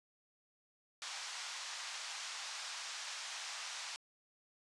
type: band-pass noise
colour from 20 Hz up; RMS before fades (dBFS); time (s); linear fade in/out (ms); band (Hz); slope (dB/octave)
white; -45; 1.02-3.96; 0; 770 to 6600; 24
effects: resampled to 24000 Hz